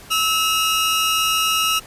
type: tone pair together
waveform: sawtooth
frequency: 1301.3 / 2848 Hz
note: E6 / F7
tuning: -23 / +33 cents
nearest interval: octave + major second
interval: 1356 cents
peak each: -16 dBFS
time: 0.1-1.8 s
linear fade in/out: 20 ms
effects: pink hiss -42 dBFS RMS until 1.86 s + resampled to 32000 Hz